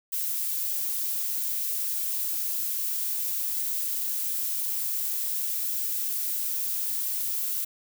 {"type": "noise", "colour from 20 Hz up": "violet", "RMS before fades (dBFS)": -29, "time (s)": [0.12, 7.65], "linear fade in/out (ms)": 10, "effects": []}